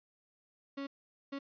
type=tone bursts at uneven times; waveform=35% pulse; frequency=277.2 Hz; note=C#4; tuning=in tune; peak=-36 dBFS; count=2; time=0.77-0.87 / 1.32-1.39 s; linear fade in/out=10 ms; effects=resampled to 11025 Hz